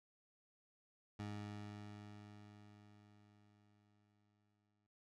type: tone with exponential decay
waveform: 20% pulse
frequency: 103.83 Hz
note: G#2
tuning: in tune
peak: -39 dBFS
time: 1.19-4.87 s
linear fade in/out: 5 ms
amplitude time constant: 800 ms
effects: noise-tail reverb RT60 0.1 s tail -20 dB re dry + low-pass 6000 Hz 12 dB/octave